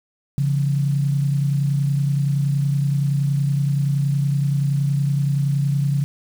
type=tone pair together; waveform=sine; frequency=139.55 / 170.2 Hz; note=C#3 / F3; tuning=+12 / -44 cents; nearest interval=minor third; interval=344 cents; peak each=-17 / -26 dBFS; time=0.38-6.04 s; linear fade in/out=0 ms; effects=7-bit